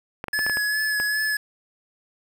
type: clicks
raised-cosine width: 0.5 ms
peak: -15 dBFS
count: 7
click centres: 0.241 / 0.283 / 0.391 / 0.465 / 0.497 / 0.571 / 1 s
type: tone with vibrato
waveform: square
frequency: 1706 Hz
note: G#6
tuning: 46 cents sharp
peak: -22 dBFS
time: 0.33-1.37 s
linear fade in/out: 5 ms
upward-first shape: sine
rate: 2.5 Hz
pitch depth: 22 cents each way
effects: 7-bit